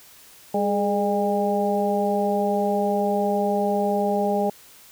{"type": "harmonic tone with a mistuned harmonic", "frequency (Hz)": 202, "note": "G#3", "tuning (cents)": -48, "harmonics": [1, 2, 3, 4], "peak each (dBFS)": [-25, -25, -25, -25], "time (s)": [0.54, 4.5], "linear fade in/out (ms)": 5, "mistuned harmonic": 2, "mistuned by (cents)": 50, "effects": ["white hiss -49 dBFS RMS until 4.91 s"]}